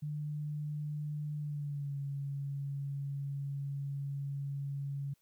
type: tone with pitch glide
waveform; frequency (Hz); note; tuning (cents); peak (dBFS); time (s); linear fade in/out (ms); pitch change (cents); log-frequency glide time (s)
sine; 149.2 to 140.01; D3 to C#3; +28 to +18; -35; 0.02-5.14; 10; -110; 1.38-1.98
effects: white hiss -75 dBFS RMS until 5.21 s